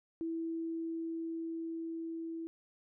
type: tone with level ramp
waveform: sine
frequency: 328.7 Hz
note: E4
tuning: 5 cents flat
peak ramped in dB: -34 to -38 dBFS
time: 0.21-2.47 s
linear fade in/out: 0 ms
effects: none